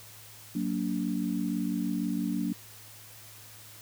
sine chord, Gb augmented, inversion none, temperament just, 185 / 231.2 / 289.1 Hz, Gb3 / Bb3 / D4, 0 / -14 / -27 cents, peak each -32 dBFS, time 0.55-2.53 s, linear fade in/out 5 ms, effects added 107 Hz sine -55 dBFS peak until 3.81 s + white hiss -50 dBFS RMS until 3.81 s

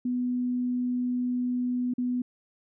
sine tone with dropouts, 247.8 Hz, B3, 6 cents sharp, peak -25 dBFS, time 0.05-2.22 s, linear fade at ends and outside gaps 5 ms, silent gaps 1.938-1.981 s, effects none

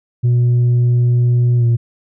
sine tone with pitch glide, 121.5 to 117.7 Hz, B2 to A#2, -28 to +17 cents, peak -7 dBFS, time 0.23-1.77 s, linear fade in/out 20 ms, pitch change -55 cents, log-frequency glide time 1.57-1.65 s, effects tanh soft clip ceiling -9 dBFS

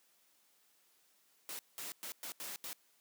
white noise bursts at uneven times, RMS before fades -44 dBFS, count 6, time 1.49-1.59 / 1.78-1.92 / 2.03-2.12 / 2.23-2.32 / 2.4-2.56 / 2.64-2.73 s, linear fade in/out 0 ms, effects white hiss -71 dBFS RMS until 3 s + high-pass 200 Hz 12 dB/octave

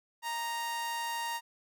sawtooth tone with amplitude modulation, 932.3 Hz, A#5, in tune, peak -28 dBFS, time 0.22-1.41 s, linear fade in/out 50 ms, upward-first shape sine, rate 278 Hz, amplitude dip 30%, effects none

